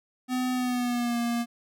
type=tone with pitch glide; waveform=square; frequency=253.1 to 236.2 Hz; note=B3 to A#3; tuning=+43 to +23 cents; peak=-26 dBFS; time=0.28-1.46 s; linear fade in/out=50 ms; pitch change=-120 cents; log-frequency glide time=0.53-1.18 s; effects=none